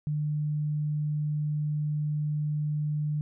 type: tone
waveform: sine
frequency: 150 Hz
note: D3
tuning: 37 cents sharp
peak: -26 dBFS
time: 0.07-3.21 s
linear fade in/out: 0 ms
effects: none